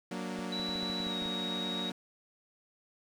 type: chord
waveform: sawtooth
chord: Gb augmented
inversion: none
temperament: equal with one note detuned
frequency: 185 / 233.1 / 292.5 Hz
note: Gb3 / Bb3 / D4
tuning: 0 / 0 / -7 cents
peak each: -35 / -36 / -39 dBFS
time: 0.11-1.92 s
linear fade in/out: 5 ms
type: clicks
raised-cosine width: 2 ms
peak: -33 dBFS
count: 10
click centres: 0.39 / 0.597 / 0.692 / 0.757 / 0.831 / 0.9 / 1.003 / 1.068 / 1.222 / 1.259 s
type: tone with pitch glide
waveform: sine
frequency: 3932 to 3791 Hz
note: B7 to A#7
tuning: -8 to +28 cents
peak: -35 dBFS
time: 0.52-1.9 s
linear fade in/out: 5 ms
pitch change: -64 cents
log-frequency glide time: 1.02-1.15 s
effects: low-pass 8000 Hz 12 dB/octave + 10-bit